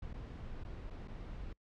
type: noise with dropouts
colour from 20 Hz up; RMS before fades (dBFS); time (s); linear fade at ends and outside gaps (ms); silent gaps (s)
brown; -45; 0.02-1.53; 5; 0.132-0.139 / 0.637-0.647 / 0.901-0.906 / 1.076-1.08
effects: noise-tail reverb RT60 0.1 s tail -25 dB re dry + low-pass 4000 Hz 12 dB/octave